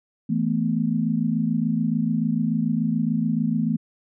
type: chord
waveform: sine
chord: E suspended fourth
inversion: none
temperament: equal with one note detuned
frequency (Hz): 163.49 / 220 / 246.9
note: E3 / A3 / B3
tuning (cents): -14 / 0 / 0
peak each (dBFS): -25 / -23 / -25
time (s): 0.29-3.77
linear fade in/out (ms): 10
effects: none